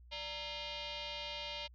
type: tone with frequency modulation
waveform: sine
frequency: 170 Hz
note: F3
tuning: 46 cents flat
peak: -40 dBFS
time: 0.11-1.68 s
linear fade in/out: 20 ms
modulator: 757 Hz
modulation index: 5.4
effects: added 60 Hz sine -55 dBFS peak until 1.74 s